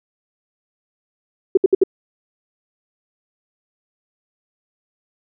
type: tone bursts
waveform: sine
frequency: 381.7 Hz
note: G4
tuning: 46 cents flat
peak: -7 dBFS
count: 4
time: 1.55-1.837 s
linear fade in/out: 5 ms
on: 23 ms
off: 65 ms
effects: none